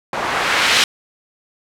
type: noise with low-pass filter sweep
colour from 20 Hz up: blue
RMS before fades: -17 dBFS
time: 0.13-0.84 s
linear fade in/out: 2 ms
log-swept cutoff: 910 to 3200 Hz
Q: 1
effects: none